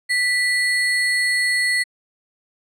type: tone with sample-and-hold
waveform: sine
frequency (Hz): 1976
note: B6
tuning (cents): 0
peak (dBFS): -16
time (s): 0.09-1.84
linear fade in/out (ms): 20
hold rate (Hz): 6300
effects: low-pass 10000 Hz 12 dB/octave